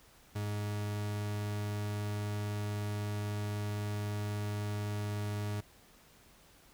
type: tone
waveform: 40% pulse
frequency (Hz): 103.83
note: G#2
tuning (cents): 0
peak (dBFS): -33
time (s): 0.35-5.61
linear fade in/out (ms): 10
effects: pink hiss -61 dBFS RMS until 6.73 s